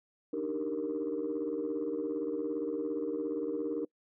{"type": "chord", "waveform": "sine", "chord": "Eb major seventh", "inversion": "third", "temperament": "equal", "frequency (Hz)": [293.7, 311.1, 392, 466.2], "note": ["D4", "Eb4", "G4", "Bb4"], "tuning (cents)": [0, 0, 0, 0], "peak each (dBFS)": [-37, -36, -38, -34], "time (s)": [0.33, 3.85], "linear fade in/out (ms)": 5, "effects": ["noise-tail reverb RT60 0.1 s tail -24 dB re dry", "tanh soft clip ceiling -25 dBFS"]}